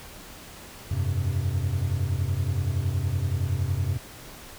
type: chord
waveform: triangle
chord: F suspended second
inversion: none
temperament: equal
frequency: 87.31 / 98 / 130.81 Hz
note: F2 / G2 / C3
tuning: 0 / 0 / 0 cents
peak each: -26 / -25 / -27 dBFS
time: 0.91-3.98 s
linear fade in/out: 5 ms
effects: pink hiss -44 dBFS RMS until 4.58 s